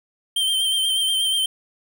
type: tone with vibrato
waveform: square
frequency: 3136 Hz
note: G7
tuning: in tune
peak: -19 dBFS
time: 0.36-1.46 s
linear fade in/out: 5 ms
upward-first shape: triangle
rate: 8.3 Hz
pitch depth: 37 cents each way
effects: none